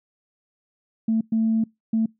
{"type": "tone bursts at uneven times", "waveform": "sine", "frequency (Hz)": 223.1, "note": "A3", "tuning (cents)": 24, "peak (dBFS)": -17, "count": 3, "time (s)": [[1.08, 1.21], [1.32, 1.64], [1.93, 2.06]], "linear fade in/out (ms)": 5, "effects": ["noise-tail reverb RT60 0.2 s tail -26 dB re dry", "tanh soft clip ceiling -13 dBFS"]}